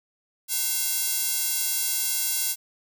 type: tone with high-pass filter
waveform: square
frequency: 303.1 Hz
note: D#4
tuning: 45 cents flat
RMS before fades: -26 dBFS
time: 0.48-2.56 s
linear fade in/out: 50 ms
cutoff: 7300 Hz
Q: 0.53
effects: none